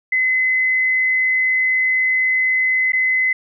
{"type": "tone with dropouts", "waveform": "sine", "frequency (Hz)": 2036, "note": "C7", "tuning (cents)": -48, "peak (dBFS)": -14, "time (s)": [0.12, 3.33], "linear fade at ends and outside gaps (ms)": 5, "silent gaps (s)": [2.921, 2.932], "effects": []}